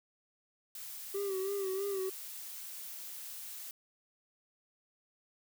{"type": "noise", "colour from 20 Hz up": "blue", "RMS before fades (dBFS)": -45, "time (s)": [0.75, 3.71], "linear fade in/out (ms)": 2}
{"type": "tone with vibrato", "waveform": "triangle", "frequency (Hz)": 390, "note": "G4", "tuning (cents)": -9, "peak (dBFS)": -31, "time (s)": [1.14, 2.1], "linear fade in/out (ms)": 10, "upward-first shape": "sine", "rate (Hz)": 3.1, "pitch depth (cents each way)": 62}
{"effects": []}